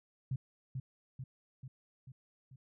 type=tone with echo; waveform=sine; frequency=130.81 Hz; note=C3; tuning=in tune; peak=-32 dBFS; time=0.31-0.36 s; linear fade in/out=5 ms; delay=440 ms; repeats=5; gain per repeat=-4 dB; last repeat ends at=2.56 s; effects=none